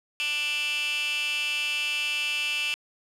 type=tone with high-pass filter; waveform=15% pulse; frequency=295.4 Hz; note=D4; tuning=10 cents sharp; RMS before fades=-28 dBFS; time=0.2-2.74 s; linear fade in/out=0 ms; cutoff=2600 Hz; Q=6.1; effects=low-pass 12000 Hz 12 dB/octave